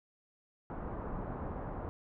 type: low-pass noise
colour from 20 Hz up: pink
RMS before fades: -40 dBFS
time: 0.7-1.89 s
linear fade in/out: 0 ms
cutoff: 1200 Hz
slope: 24 dB/octave
effects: none